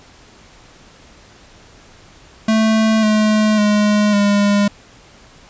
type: tone with pitch steps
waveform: square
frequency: 220 / 214.4 / 208.9 / 203.5 Hz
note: A3 / A3 / G#3 / G#3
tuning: 0 / -45 / +10 / -35 cents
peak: -12 dBFS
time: 2.48-4.68 s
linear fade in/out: 5 ms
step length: 550 ms
effects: pink hiss -45 dBFS RMS until 5.49 s + resampled to 16000 Hz